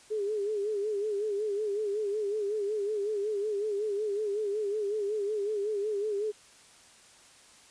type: tone with vibrato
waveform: sine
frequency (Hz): 415.3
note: G#4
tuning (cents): 0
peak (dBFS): -28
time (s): 0.1-6.32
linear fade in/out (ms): 20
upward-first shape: sine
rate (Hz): 5.4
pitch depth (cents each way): 82
effects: white hiss -56 dBFS RMS until 7.7 s + resampled to 22050 Hz